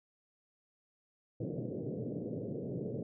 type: band-pass noise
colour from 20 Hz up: pink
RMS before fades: -39 dBFS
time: 1.4-3.03 s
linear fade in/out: 5 ms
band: 110 to 540 Hz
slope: 48 dB/octave
effects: none